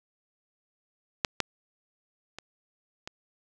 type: clicks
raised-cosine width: 0.2 ms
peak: -6 / -7 / -22 / -20 dBFS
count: 4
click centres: 1.248 / 1.403 / 2.386 / 3.075 s
effects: none